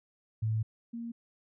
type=tone pair in turn; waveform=sine; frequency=110 / 233.1 Hz; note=A2 / A#3; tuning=0 / 0 cents; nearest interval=octave + minor second; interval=1300 cents; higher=second; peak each=-27 / -36 dBFS; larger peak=first; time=0.42-0.63 / 0.93-1.12 s; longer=first; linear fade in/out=10 ms; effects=none